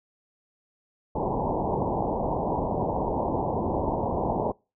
white low-pass noise, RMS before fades -27 dBFS, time 1.15-4.52 s, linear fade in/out 5 ms, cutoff 970 Hz, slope 96 dB/octave, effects noise-tail reverb RT60 0.3 s tail -26 dB re dry

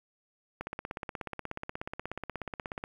click train, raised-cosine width 0.5 ms, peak -21 dBFS, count 38, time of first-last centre 0.61-2.839 s, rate 16.6 Hz, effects 9-bit

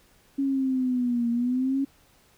sine linear two-way sweep, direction down then up, 277.2 to 233.5 to 277.2 Hz, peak -22 dBFS, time 0.38-1.85 s, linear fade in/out 10 ms, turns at 1.3 s, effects pink hiss -60 dBFS RMS until 2.37 s

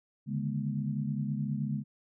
sine tone cluster, 141.9 / 151.4 / 208 / 242 Hz, C#3 / D#3 / G#3 / B3, +41 / -47 / +3 / -35 cents, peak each -33 / -39 / -34 / -39 dBFS, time 0.26-1.84 s, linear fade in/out 50 ms, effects none

